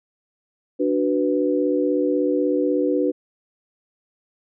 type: chord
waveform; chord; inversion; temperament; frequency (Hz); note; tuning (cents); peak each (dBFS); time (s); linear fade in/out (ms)
sine; B minor; first; equal; 293.7 / 370 / 493.9; D4 / F#4 / B4; 0 / 0 / 0; -21 / -23 / -22; 0.79-3.12; 20
effects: none